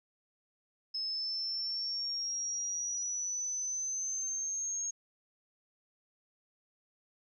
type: exponential sweep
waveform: sine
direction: up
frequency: 5180 to 6550 Hz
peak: -33 dBFS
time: 0.94-4.91 s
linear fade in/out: 10 ms
effects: none